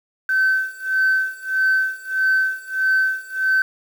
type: tone with tremolo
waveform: sine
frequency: 1536 Hz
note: G6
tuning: 36 cents flat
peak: -12 dBFS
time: 0.29-3.62 s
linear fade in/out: 2 ms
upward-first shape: sine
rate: 1.6 Hz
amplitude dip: 95%
effects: tanh soft clip ceiling -11 dBFS + 7-bit

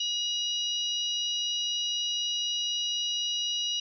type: harmonic tone with a mistuned harmonic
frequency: 964 Hz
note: B5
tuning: 42 cents flat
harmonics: 3 / 4 / 5 / 6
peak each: -29 / -34 / -43 / -37 dBFS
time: 0-3.8 s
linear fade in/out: 5 ms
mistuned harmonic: 5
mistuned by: +30 cents
effects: none

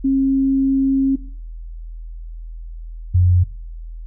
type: tone pair in turn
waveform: sine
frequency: 269.5 / 89.7 Hz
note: C#4 / F2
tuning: -49 / +47 cents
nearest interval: octave + perfect fifth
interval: 1904 cents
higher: first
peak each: -13 / -10 dBFS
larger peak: second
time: 0.04-1.16 / 3.14-3.44 s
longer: first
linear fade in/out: 10 ms
effects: noise-tail reverb RT60 0.5 s tail -19 dB re dry + added 41 Hz sine -29 dBFS peak until 4.06 s

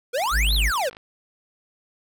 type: exponential two-way sweep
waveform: square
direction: up then down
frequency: 456.3 to 4356 to 456.3 Hz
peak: -22 dBFS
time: 0.13-0.9 s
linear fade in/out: 20 ms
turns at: 0.54 s
type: click train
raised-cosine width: 0.3 ms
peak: -26 dBFS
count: 42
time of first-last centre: 0.18-0.968 s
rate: 52 Hz
type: tone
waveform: triangle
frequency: 52.5 Hz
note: G#1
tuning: 19 cents sharp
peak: -17 dBFS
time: 0.31-0.72 s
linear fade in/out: 50 ms
effects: none

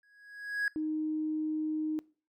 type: tone with exponential growth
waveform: triangle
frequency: 1660 Hz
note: G#6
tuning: 1 cent flat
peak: -23 dBFS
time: 0.03-0.68 s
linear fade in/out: 2 ms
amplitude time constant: 140 ms
type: tone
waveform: sine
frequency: 310 Hz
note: D#4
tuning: 6 cents flat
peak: -30 dBFS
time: 0.76-1.99 s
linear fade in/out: 0 ms
effects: noise-tail reverb RT60 0.4 s tail -23 dB re dry + tanh soft clip ceiling -20 dBFS

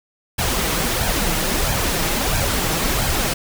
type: noise with flanger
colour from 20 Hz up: pink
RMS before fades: -20 dBFS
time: 0.38-3.34 s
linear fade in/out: 10 ms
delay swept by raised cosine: 1.2 to 6.4 ms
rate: 1.5 Hz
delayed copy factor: +0.55
effects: none

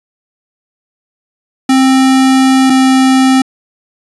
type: tone pair in turn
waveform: square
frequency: 263.6 / 262.5 Hz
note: C4 / C4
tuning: +13 / +6 cents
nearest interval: unison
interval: 7 cents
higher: first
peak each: -6 dBFS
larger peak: neither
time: 1.69-2.7 / 2.7-3.42 s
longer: first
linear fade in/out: 5 ms
effects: resampled to 24000 Hz

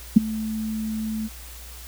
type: tone with ADSR envelope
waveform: sine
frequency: 218.5 Hz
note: A3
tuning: 12 cents flat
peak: -4 dBFS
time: 0.16-1.29 s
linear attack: 10 ms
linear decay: 14 ms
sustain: -21 dB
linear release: 35 ms
effects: added 60 Hz sine -40 dBFS peak until 1.87 s + white hiss -43 dBFS RMS until 1.87 s

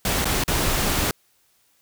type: noise with dropouts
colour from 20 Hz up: pink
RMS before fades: -22 dBFS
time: 0.05-1.11 s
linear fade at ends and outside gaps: 2 ms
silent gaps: 0.245-0.254 / 0.438-0.479 s
effects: white hiss -63 dBFS RMS until 1.81 s

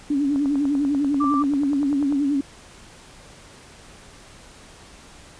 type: tone with vibrato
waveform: sine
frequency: 283.2 Hz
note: C#4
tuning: 37 cents sharp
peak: -18 dBFS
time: 0.1-2.41 s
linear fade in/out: 5 ms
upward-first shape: sine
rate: 10 Hz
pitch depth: 79 cents each way
type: click train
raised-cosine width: 1 ms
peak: -21 dBFS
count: 19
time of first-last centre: 0.36-2.125 s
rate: 10.2 Hz
type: tone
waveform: sine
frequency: 1174.7 Hz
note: D6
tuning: in tune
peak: -21 dBFS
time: 1.2-1.43 s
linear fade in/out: 10 ms
effects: pink hiss -46 dBFS RMS until 5.39 s + resampled to 22050 Hz

